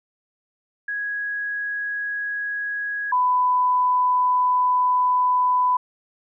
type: tone pair in turn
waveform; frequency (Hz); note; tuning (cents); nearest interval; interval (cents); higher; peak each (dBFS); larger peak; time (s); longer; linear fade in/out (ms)
sine; 1661.2 / 998.4; G#6 / B5; 0 / +19; major sixth; 881; first; -24 / -16; second; 0.88-3.12 / 3.12-5.77; second; 5
effects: none